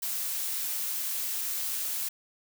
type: noise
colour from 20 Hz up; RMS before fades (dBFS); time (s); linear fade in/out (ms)
blue; -32; 0.02-2.09; 10
effects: none